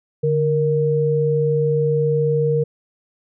sine tone pair together, 146.83 / 467 Hz, D3 / A#4, 0 / +3 cents, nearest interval octave + minor sixth, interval 2003 cents, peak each -19 / -17 dBFS, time 0.23-2.64 s, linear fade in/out 10 ms, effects none

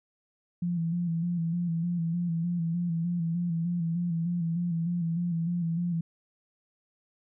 sine tone with vibrato, 170 Hz, F3, 46 cents flat, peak -26 dBFS, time 0.62-6.01 s, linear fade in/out 5 ms, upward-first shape square, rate 3.3 Hz, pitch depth 46 cents each way, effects none

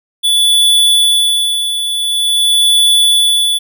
square tone with tremolo, 3452 Hz, A7, 34 cents flat, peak -7 dBFS, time 0.23-3.59 s, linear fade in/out 20 ms, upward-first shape sine, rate 0.47 Hz, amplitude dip 60%, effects none

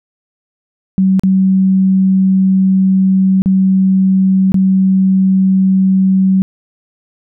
sine tone with dropouts, 190 Hz, F#3, 46 cents sharp, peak -7 dBFS, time 0.98-6.42 s, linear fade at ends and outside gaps 0 ms, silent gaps 1.195-1.235 / 3.42-3.459 / 4.52-4.543 s, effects none

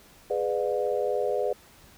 sine chord, G# diminished seventh, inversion none, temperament just, 415.3 / 498.4 / 598 / 717.6 Hz, G#4 / B4 / D5 / F5, 0 / +16 / +31 / +47 cents, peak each -29 / -28 / -30 / -34 dBFS, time 0.3-1.53 s, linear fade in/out 5 ms, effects pink hiss -54 dBFS RMS until 1.97 s

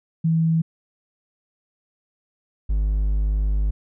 sine / triangle tone pair in turn, 162.7 / 51.13 Hz, E3 / G#1, -22 / -26 cents, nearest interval octave + minor sixth, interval 2004 cents, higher first, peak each -16 dBFS, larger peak neither, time 0.24-0.62 / 2.69-3.71 s, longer second, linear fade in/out 10 ms, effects none

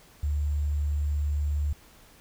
sine tone with sample-and-hold, 73.42 Hz, D2, in tune, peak -24 dBFS, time 0.23-1.73 s, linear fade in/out 5 ms, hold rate 7350 Hz, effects pink hiss -55 dBFS RMS until 2.2 s

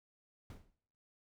brown noise with exponential decay, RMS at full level -43 dBFS, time 0.5-0.75 s, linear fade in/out 2 ms, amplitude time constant 54 ms, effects noise-tail reverb RT60 0.6 s tail -19 dB re dry

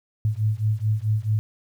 sine beating tone pair, 105.5 / 110.1 Hz, G#2 / A2, +28 / +2 cents, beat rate 4.6 Hz, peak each -23 dBFS, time 0.25-1.39 s, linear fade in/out 0 ms, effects 9-bit

